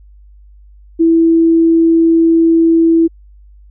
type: tone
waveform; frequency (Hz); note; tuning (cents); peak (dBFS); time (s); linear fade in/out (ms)
sine; 329.6; E4; 0; -6; 0.99-3.08; 20
effects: added 50 Hz sine -38 dBFS peak until 3.7 s